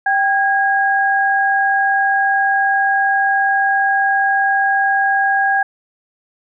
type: tone pair together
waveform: sine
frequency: 784 / 1638.8 Hz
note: G5 / G#6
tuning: 0 / -24 cents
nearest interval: octave + minor second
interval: 1276 cents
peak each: -15 dBFS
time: 0.06-5.63 s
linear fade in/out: 5 ms
effects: none